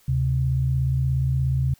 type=tone pair together; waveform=sine; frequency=74.22 / 131.1 Hz; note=D2 / C3; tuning=+19 / +4 cents; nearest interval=minor seventh; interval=985 cents; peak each=-25 / -20 dBFS; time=0.08-1.74 s; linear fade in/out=5 ms; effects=white hiss -58 dBFS RMS until 1.79 s